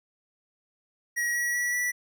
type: tone with pitch steps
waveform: square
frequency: 1907 / 1923.6 / 1940.3 / 1957.2 Hz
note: A#6 / B6 / B6 / B6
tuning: +39 / -46 / -31 / -16 cents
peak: -26 dBFS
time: 1.16-1.92 s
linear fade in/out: 20 ms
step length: 190 ms
effects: none